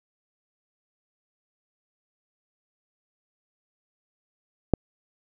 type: click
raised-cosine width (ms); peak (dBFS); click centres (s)
2; -4; 4.737
effects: none